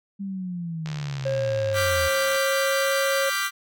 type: linear sweep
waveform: sine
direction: down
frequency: 200.1 to 77.8 Hz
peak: -28 dBFS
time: 0.19-2.09 s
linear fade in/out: 20 ms
type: click train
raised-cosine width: 0.2 ms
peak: -19 dBFS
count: 108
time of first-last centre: 0.86-2.361 s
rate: 71.3 Hz
type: tone with pitch glide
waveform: triangle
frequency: 540 to 546.3 Hz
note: C#5 to C#5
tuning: -45 to -25 cents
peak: -21 dBFS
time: 1.25-3.3 s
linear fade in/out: 10 ms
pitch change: +20 cents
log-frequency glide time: 2.24-2.99 s
type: chord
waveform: sawtooth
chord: G dominant seventh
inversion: second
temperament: equal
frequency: 1174.7 / 1396.9 / 1568 / 1975.5 Hz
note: D6 / F6 / G6 / B6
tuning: 0 / 0 / 0 / 0 cents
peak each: -25 / -27 / -25 / -26 dBFS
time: 1.73-3.51 s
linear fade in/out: 50 ms
effects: none